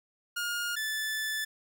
sawtooth tone pair in turn, 1422 / 1747.5 Hz, F6 / A6, +31 / -12 cents, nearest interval major third, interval 357 cents, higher second, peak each -27 dBFS, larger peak neither, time 0.36-0.76 / 0.76-1.45 s, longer second, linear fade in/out 10 ms, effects none

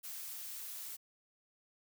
blue noise, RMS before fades -45 dBFS, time 0.03-0.97 s, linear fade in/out 20 ms, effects none

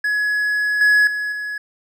triangle tone with level steps, 1686 Hz, G#6, 26 cents sharp, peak -15 / -9 / -19 / -22 dBFS, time 0.04-1.58 s, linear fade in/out 5 ms, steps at 0.81 / 1.07 / 1.32 s, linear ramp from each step 2 ms, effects none

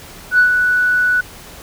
sine tone with ADSR envelope, 1480 Hz, F#6, in tune, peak -5 dBFS, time 0.31-1.21 s, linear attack 79 ms, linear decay 100 ms, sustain -6 dB, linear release 7 ms, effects tanh soft clip ceiling -3 dBFS + pink hiss -37 dBFS RMS until 1.62 s

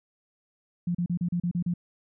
sine tone bursts, 174.61 Hz, F3, in tune, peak -24 dBFS, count 8, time 0.87-1.739 s, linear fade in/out 5 ms, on 78 ms, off 35 ms, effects none

